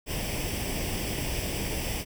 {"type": "noise with comb filter", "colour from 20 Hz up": "pink", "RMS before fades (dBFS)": -31, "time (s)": [0.06, 2.05], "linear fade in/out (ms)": 50, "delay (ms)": 0.37, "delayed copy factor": 0.7, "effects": []}